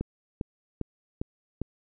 click train, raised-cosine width 3 ms, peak -17 dBFS, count 5, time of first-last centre 0.01-1.616 s, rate 2.49 Hz, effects none

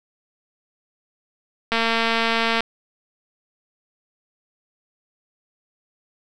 click train, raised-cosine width 0.3 ms, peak -5 dBFS, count 203, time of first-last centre 1.72-2.606 s, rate 228 Hz, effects none

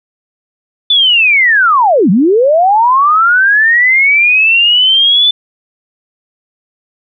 sine linear two-way sweep, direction down then up, 3520 to 166.6 to 3520 Hz, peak -5 dBFS, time 0.9-5.31 s, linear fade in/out 5 ms, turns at 2.1 s, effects none

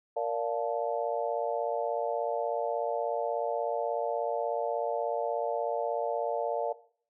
sine chord, Bb major seventh, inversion none, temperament just, 466.2 / 582.7 / 699.2 / 874.1 Hz, Bb4 / D5 / F5 / A5, 0 / -14 / +2 / -12 cents, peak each -33 / -32 / -33 / -37 dBFS, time 0.16-6.73 s, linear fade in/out 10 ms, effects noise-tail reverb RT60 0.5 s tail -17 dB re dry

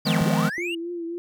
square chord, F half-diminished seventh, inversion third, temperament just, 157.15 / 174.61 / 209.5 / 251.4 Hz, Eb3 / F3 / Ab3 / Cb4, +18 / 0 / +15 / +31 cents, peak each -25 / -26 / -25 / -29 dBFS, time 0.05-0.5 s, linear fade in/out 20 ms
triangle linear two-way sweep, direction down then up, 5010 to 55 to 2918 Hz, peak -26 dBFS, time 0.05-0.75 s, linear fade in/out 5 ms, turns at 0.21 s
sine tone with vibrato, 341.4 Hz, F4, 39 cents flat, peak -28 dBFS, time 0.58-1.18 s, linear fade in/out 0 ms, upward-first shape triangle, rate 3.7 Hz, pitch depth 58 cents each way
effects none

